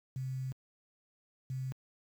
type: tone bursts at uneven times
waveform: sine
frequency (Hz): 130.81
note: C3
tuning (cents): 0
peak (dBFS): -34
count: 2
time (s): 0.16-0.52 / 1.5-1.72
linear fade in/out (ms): 0
effects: high-pass 80 Hz 12 dB/octave + 10-bit